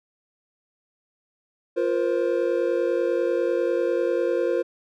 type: chord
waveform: triangle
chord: F suspended fourth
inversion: none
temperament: equal with one note detuned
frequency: 349.2 / 473.2 / 523.3 Hz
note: F4 / Bb4 / C5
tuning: 0 / +26 / 0 cents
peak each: -23 dBFS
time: 1.76-4.63 s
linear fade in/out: 20 ms
effects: none